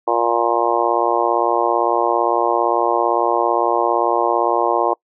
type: harmonic tone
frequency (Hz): 117.7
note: A#2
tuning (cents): +17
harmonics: 3 / 4 / 5 / 6 / 7 / 8 / 9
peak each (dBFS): -22 / -22 / -22 / -22 / -22 / -22 / -22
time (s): 0.07-4.94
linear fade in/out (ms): 10
effects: noise-tail reverb RT60 0.1 s tail -26 dB re dry